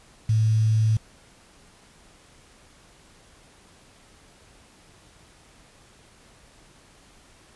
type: tone with quantisation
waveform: sine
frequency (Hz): 109.8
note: A2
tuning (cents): -3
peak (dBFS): -17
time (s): 0.29-0.97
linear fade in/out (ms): 5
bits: 7
effects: pink hiss -54 dBFS RMS until 7.55 s + resampled to 24000 Hz